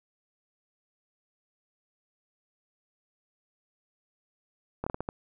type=slowing click train; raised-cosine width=1 ms; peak=-18 dBFS; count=6; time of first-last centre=4.84-5.089 s; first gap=25 ms; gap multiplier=1.35; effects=none